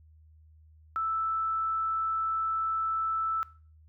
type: tone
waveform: sine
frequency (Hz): 1318.5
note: E6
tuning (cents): 0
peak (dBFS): -27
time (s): 0.96-3.43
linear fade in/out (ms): 0
effects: noise-tail reverb RT60 0.4 s tail -19 dB re dry + added 78 Hz sine -54 dBFS peak until 3.88 s